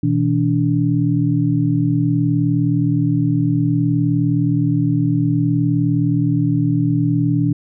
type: tone cluster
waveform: sine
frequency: 122.4 / 161.8 / 289.7 Hz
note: B2 / E3 / D4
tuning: -15 / -32 / -24 cents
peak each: -18 dBFS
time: 0.03-7.53 s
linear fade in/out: 5 ms
effects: none